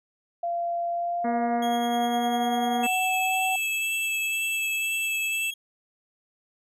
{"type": "tone with pitch glide", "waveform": "sine", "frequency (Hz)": [688, 754.6], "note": ["F5", "F#5"], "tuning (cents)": [-26, 34], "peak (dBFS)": -25, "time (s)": [0.43, 3.56], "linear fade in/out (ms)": 5, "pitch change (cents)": 160, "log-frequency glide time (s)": [0.9, 3.31]}
{"type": "harmonic tone", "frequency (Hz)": 237.9, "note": "A#3", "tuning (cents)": 35, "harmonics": [1, 2, 3, 4, 5, 6, 7, 8, 9], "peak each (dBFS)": [-27, -33, -37, -39, -41, -43, -44, -45, -46], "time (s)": [1.24, 2.87], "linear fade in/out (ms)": 10}
{"type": "tone with tremolo", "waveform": "40% pulse", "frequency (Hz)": 3287, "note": "G#7", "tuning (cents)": -19, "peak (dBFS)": -32, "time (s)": [1.62, 5.54], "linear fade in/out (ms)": 5, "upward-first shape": "triangle", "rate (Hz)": 10, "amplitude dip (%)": 60}
{"type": "tone with vibrato", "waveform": "square", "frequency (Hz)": 2637, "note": "E7", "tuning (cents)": 0, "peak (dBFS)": -26, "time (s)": [2.83, 5.51], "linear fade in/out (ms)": 10, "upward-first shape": "sine", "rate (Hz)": 2, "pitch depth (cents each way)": 13}
{"effects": ["resampled to 32000 Hz"]}